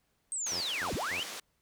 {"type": "linear two-way sweep", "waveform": "sine", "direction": "down then up", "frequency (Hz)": [8470, 30.65, 3156], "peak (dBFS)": -32, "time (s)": [0.32, 1.23], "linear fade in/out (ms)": 0, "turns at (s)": 0.94}
{"type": "band-pass noise", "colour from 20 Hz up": "white", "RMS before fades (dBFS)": -42, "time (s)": [0.46, 1.4], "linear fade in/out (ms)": 5, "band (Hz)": [240, 6200], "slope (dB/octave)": 12}
{"type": "tone bursts", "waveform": "5% pulse", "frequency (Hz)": 88.3, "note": "F2", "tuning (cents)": 20, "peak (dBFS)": -30, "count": 3, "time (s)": [0.51, 1.201], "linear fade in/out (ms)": 5, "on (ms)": 97, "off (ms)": 200}
{"effects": ["pink hiss -75 dBFS RMS until 1.61 s"]}